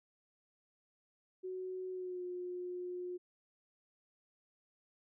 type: tone with pitch glide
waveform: sine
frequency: 371.1 to 358.9 Hz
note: F#4 to F4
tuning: +5 to +47 cents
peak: -39 dBFS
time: 1.43-3.18 s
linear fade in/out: 20 ms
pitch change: -58 cents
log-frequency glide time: 1.91-2.24 s
effects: none